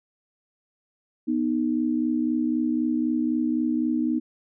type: tone pair together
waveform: sine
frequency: 245.5 / 309.4 Hz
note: B3 / D#4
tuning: -10 / -10 cents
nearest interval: major third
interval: 400 cents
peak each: -24 dBFS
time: 1.27-4.2 s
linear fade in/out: 20 ms
effects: none